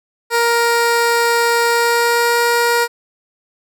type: tone with pitch glide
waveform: 15% pulse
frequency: 468.9 to 473 Hz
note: A#4 to A#4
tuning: +10 to +25 cents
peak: -6 dBFS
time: 0.3-2.88 s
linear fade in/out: 50 ms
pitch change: +15 cents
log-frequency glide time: 1.65-2.41 s
effects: none